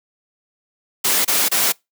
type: noise bursts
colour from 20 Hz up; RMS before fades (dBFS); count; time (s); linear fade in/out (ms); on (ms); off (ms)
white; -17; 3; 1.04-1.724; 10; 210; 27
effects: noise-tail reverb RT60 0.2 s tail -26 dB re dry + high-pass 200 Hz 12 dB/octave